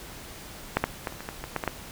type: clicks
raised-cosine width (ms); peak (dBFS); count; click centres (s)
0.5; -6 / -7 / -13 / -25 / -23 / -18 / -18 / -11 / -14 / -10; 10; 0.77 / 0.84 / 1.072 / 1.124 / 1.206 / 1.289 / 1.44 / 1.563 / 1.638 / 1.677
effects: pink hiss -43 dBFS RMS until 1.91 s